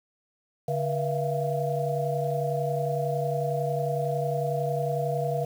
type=tone cluster; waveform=sine; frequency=144 / 481.4 / 660 / 691 Hz; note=D3 / B4 / E5 / F5; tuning=-34 / -44 / +2 / -19 cents; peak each=-29 / -30 / -32 / -31 dBFS; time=0.68-5.45 s; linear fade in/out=5 ms; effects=8-bit